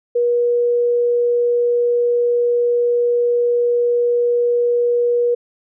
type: tone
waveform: sine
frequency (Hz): 480.4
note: B4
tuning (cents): -48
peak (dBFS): -13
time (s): 0.15-5.35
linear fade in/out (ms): 10
effects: none